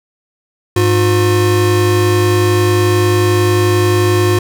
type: tone pair together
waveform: square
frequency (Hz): 102.33 / 358.2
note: G#2 / F4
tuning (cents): -25 / +44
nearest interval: octave + minor seventh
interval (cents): 2169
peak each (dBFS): -13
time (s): 0.76-4.39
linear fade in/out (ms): 5
effects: none